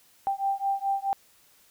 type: beating tone pair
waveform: sine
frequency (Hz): 785 / 789.7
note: G5 / G5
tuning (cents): +2 / +13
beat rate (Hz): 4.7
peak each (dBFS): -28 / -28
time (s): 0.27-1.13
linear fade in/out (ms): 0
effects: white hiss -60 dBFS RMS until 1.7 s